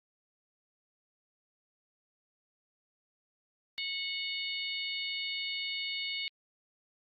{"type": "harmonic tone", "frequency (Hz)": 733, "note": "F#5", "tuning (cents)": -16, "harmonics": [3, 4, 5, 6], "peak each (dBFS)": [-38, -39, -40, -41], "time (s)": [3.78, 6.28], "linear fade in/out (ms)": 0, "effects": ["Opus 48 kbps"]}